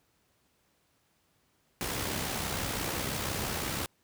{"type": "noise with amplitude modulation", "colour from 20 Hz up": "pink", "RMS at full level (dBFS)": -31, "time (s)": [1.81, 3.86], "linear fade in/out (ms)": 0, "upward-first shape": "sine", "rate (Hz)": 65.9, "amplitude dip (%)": 45, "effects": ["pink hiss -71 dBFS RMS until 4.03 s", "high-pass 60 Hz 12 dB/octave"]}